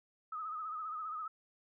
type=tone with vibrato; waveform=sine; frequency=1264 Hz; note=D#6; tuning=27 cents sharp; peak=-38 dBFS; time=0.32-1.28 s; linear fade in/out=5 ms; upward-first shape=sine; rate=15 Hz; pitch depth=65 cents each way; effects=none